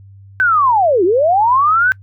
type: linear two-way sweep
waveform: sine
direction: down then up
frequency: 1552 to 333.1 to 1552 Hz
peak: -9 dBFS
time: 0.4-1.92 s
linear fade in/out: 0 ms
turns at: 1.04 s
effects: noise-tail reverb RT60 0.1 s tail -23 dB re dry + added 98 Hz sine -37 dBFS peak until 2.02 s